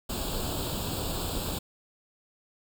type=noise with comb filter; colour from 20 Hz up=pink; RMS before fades=-32 dBFS; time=0.09-1.59 s; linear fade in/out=10 ms; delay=0.25 ms; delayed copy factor=+0.85; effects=none